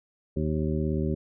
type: harmonic tone with a mistuned harmonic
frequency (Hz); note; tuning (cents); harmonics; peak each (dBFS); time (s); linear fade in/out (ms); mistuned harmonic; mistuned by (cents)
77; D#2; -17; 1 / 2 / 3 / 4 / 5 / 7; -30 / -29 / -31 / -35 / -32 / -39; 0.36-1.15; 10; 7; +25
effects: none